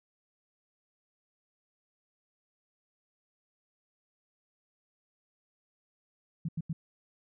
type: tone bursts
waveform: sine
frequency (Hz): 162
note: E3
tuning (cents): -30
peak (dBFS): -30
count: 3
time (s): 6.45-6.73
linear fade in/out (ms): 5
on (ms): 36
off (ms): 86
effects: none